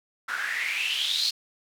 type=noise with band-pass filter sweep; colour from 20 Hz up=white; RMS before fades=-28 dBFS; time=0.28-1.31 s; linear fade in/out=10 ms; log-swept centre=1400 to 4500 Hz; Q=7.9; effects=none